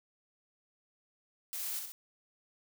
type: noise with echo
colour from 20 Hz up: blue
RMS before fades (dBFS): -39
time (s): 1.53-1.79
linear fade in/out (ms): 0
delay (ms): 65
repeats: 2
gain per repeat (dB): -4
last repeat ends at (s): 1.92
effects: none